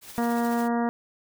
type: noise with tremolo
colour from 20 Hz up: white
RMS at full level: -41 dBFS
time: 0.01-0.69 s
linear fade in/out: 50 ms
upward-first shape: sine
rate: 14 Hz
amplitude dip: 45%
type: harmonic tone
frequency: 235.6 Hz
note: A#3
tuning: 19 cents sharp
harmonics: 1 / 2 / 3 / 4 / 5 / 6 / 7 / 8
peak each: -24 / -31 / -30 / -33 / -38 / -40 / -42 / -42 dBFS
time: 0.18-0.89 s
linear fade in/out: 0 ms
effects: none